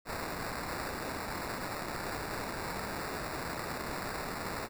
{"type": "noise with sample-and-hold", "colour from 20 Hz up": "violet", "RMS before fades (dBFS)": -38, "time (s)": [0.05, 4.69], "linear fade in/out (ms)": 50, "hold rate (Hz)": 3150, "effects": []}